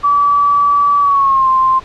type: tone with pitch glide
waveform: sine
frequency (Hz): 1150 to 1048.5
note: D6 to C6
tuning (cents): -37 to +3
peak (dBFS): -8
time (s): 0.03-1.8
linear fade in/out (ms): 20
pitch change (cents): -160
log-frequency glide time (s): 1-1.49
effects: pink hiss -37 dBFS RMS until 1.84 s + low-pass 4000 Hz 12 dB/octave